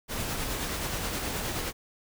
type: noise with tremolo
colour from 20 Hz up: pink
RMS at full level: -31 dBFS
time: 0.08-1.73 s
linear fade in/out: 50 ms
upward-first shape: sine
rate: 9.5 Hz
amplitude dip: 30%
effects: none